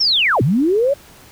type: linear two-way sweep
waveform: sine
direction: down then up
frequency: 5588 to 106.4 to 583 Hz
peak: -12 dBFS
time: 0-0.94 s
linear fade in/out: 10 ms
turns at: 0.42 s
effects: pink hiss -44 dBFS RMS until 1.31 s